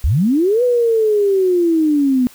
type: linear two-way sweep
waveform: sine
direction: up then down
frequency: 51.91 to 499.5 to 244.3 Hz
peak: -11 dBFS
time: 0.04-2.27 s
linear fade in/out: 0 ms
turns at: 0.63 s
effects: white hiss -44 dBFS RMS until 2.34 s